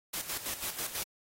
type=noise with tremolo; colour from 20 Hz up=white; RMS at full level=-35 dBFS; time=0.13-1.04 s; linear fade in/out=10 ms; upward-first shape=square; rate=6.1 Hz; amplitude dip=65%; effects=AAC 48 kbps